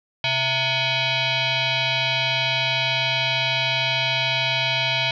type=tone with frequency modulation; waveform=sine; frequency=129.7 Hz; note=C3; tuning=15 cents flat; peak=-19 dBFS; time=0.24-5.11 s; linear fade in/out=2 ms; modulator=791 Hz; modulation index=4.7; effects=none